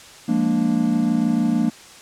triangle chord, Bb dominant seventh, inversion second, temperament equal with one note detuned, 174.61 / 206.7 / 233.1 / 293.7 Hz, F3 / Ab3 / Bb3 / D4, 0 / -8 / 0 / 0 cents, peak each -23 / -22 / -17 / -22 dBFS, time 0.28-1.7 s, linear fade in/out 10 ms, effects white hiss -43 dBFS RMS until 2.01 s + low-pass 8000 Hz 12 dB/octave

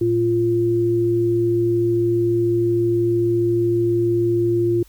sine tone pair together, 114.2 / 346.8 Hz, A#2 / F4, -35 / -12 cents, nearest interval octave + perfect fifth, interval 1923 cents, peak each -23 / -16 dBFS, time 0.01-4.83 s, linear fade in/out 5 ms, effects added 50 Hz sine -48 dBFS peak until 4.88 s + white hiss -54 dBFS RMS until 4.88 s

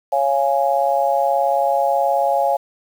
sine chord, Db major, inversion none, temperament just, 554.4 / 693 / 831.5 Hz, Db5 / F5 / Ab5, 0 / -14 / +2 cents, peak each -19 dBFS, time 0.12-2.57 s, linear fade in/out 10 ms, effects 7-bit

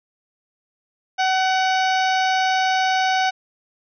harmonic tone with a mistuned harmonic, 754 Hz, F#5, 32 cents sharp, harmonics 1 / 2 / 3 / 4 / 5 / 6 / 7 / 8, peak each -18 / -24 / -28 / -30 / -32 / -34 / -35 / -36 dBFS, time 1.18-3.31 s, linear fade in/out 20 ms, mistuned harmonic 4, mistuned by -40 cents, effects none

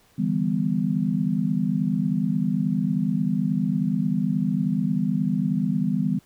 sine chord, E minor seventh, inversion third, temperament just, 148.33 / 164.81 / 197.78 / 247.2 Hz, D3 / E3 / G3 / B3, +18 / 0 / +16 / +2 cents, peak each -30 / -26 / -24 / -26 dBFS, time 0.18-6.19 s, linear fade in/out 10 ms, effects pink hiss -59 dBFS RMS until 6.25 s

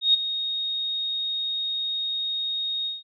sine tone with ADSR envelope, 3729 Hz, A#7, in tune, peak -13 dBFS, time 0.01-3.03 s, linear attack 130 ms, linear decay 13 ms, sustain -12 dB, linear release 170 ms, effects none

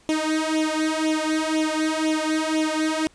sawtooth tone with flanger, 313.3 Hz, D#4, 12 cents sharp, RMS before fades -23 dBFS, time 0.09-3.07 s, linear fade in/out 0 ms, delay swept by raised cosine 0.31 to 2.71 ms, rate 2 Hz, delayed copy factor +0.8, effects pink hiss -56 dBFS RMS until 3.14 s + resampled to 22050 Hz

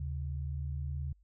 sine tone pair together, 75.8 / 134.92 Hz, D#2 / C#3, -45 / -46 cents, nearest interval minor seventh, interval 999 cents, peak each -35 / -39 dBFS, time 0-1.13 s, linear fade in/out 5 ms, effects added 50 Hz sine -62 dBFS peak until 1.23 s

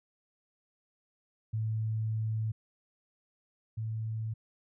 sine tone pair in turn, 110 / 110.7 Hz, A2 / A2, 0 / +11 cents, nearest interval unison, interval 11 cents, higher second, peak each -29 / -32 dBFS, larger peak first, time 1.53-2.52 / 3.77-4.34 s, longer first, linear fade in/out 10 ms, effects none

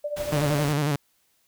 sine tone with tremolo, 589 Hz, D5, 5 cents sharp, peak -24 dBFS, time 0.04-0.65 s, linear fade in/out 5 ms, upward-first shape triangle, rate 13 Hz, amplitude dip 85%
pink noise, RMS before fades -36 dBFS, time 0.16-0.73 s, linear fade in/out 10 ms
sawtooth tone with vibrato, 146.83 Hz, D3, in tune, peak -18 dBFS, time 0.32-0.96 s, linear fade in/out 5 ms, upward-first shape square, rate 11 Hz, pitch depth 62 cents each way
effects white hiss -67 dBFS RMS until 1.47 s

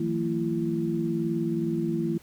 sine tone cluster, 162 / 181 / 224.3 / 337.2 Hz, E3 / F#3 / A3 / E4, -30 / -38 / +34 / +39 cents, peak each -30 / -35 / -30 / -28 dBFS, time 0-2.18 s, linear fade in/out 5 ms, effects pink hiss -55 dBFS RMS until 2.22 s

